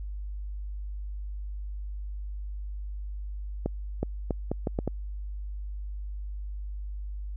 accelerating click train, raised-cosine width 2 ms, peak -14 dBFS, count 7, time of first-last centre 3.66-4.877 s, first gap 370 ms, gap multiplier 0.75, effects added 50 Hz sine -33 dBFS peak until 7.36 s

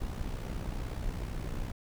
brown noise with amplitude modulation, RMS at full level -33 dBFS, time 0-1.72 s, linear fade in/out 10 ms, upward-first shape sine, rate 62.5 Hz, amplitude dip 65%, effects none

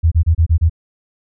sine tone bursts, 82 Hz, E2, 9 cents flat, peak -8 dBFS, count 6, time 0.03-0.697 s, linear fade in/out 20 ms, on 87 ms, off 29 ms, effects none

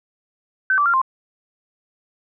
sine tone with pitch steps, 1532 / 1163 / 1387 / 1050 Hz, G6 / D6 / F6 / C6, -40 / -17 / -12 / +6 cents, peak -14 dBFS, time 0.7-1.016 s, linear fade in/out 2 ms, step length 79 ms, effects none

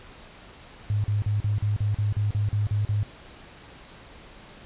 sine tone bursts, 103.83 Hz, G#2, in tune, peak -21 dBFS, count 12, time 0.9-3.031 s, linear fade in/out 0 ms, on 140 ms, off 41 ms, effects pink hiss -47 dBFS RMS until 4.65 s + resampled to 8000 Hz

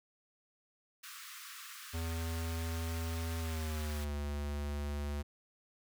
pink high-pass noise, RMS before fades -49 dBFS, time 1.03-4.05 s, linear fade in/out 10 ms, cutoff 1100 Hz, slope 96 dB/octave
square tone with pitch glide, 82.41 to 72.58 Hz, E2 to D2, 0 to -20 cents, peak -36 dBFS, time 1.93-5.23 s, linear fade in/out 20 ms, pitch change -220 cents, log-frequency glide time 3.39-4.13 s
effects none

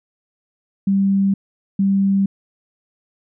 sine tone pair in turn, 196 / 196 Hz, G3 / G3, 0 / 0 cents, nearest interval unison, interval 0 cents, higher neither, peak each -13 dBFS, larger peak neither, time 0.87-1.34 / 1.79-2.26 s, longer neither, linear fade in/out 5 ms, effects none

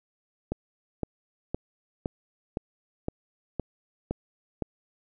click train, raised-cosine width 2 ms, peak -15 dBFS, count 9, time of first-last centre 0.52-4.623 s, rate 1.95 Hz, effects none

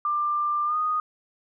sine tone with pitch glide, 1189 to 1238.1 Hz, D6 to D#6, +21 to -9 cents, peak -22 dBFS, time 0.05-1 s, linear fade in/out 2 ms, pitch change +70 cents, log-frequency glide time 0.65-0.77 s, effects none

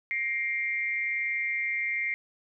sine tone with amplitude modulation, 2113 Hz, C7, 16 cents sharp, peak -23 dBFS, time 0.11-2.14 s, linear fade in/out 0 ms, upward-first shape sine, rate 221 Hz, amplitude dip 85%, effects none

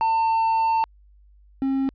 triangle tone pair in turn, 899 / 269.1 Hz, A5 / C4, +37 / +49 cents, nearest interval octave + major sixth, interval 2088 cents, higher first, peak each -16 / -18 dBFS, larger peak first, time 0.01-0.84 / 1.62-1.89 s, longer first, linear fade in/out 0 ms, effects added 50 Hz sine -50 dBFS peak until 1.94 s + resampled to 11025 Hz

